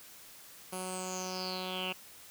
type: tone with low-pass filter sweep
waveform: 10% pulse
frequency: 185 Hz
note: F#3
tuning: in tune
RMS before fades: -38 dBFS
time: 0.72-1.93 s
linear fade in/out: 10 ms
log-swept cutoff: 11000 to 2700 Hz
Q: 8.9
effects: white hiss -53 dBFS RMS until 2.3 s